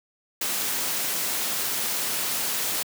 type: noise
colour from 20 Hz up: white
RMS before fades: -27 dBFS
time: 0.41-2.83 s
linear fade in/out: 5 ms
effects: high-pass 150 Hz 12 dB/octave